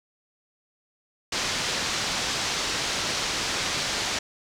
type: low-pass noise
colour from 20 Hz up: white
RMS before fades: -28 dBFS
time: 1.32-4.19 s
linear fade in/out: 5 ms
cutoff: 6200 Hz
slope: 24 dB/octave
effects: none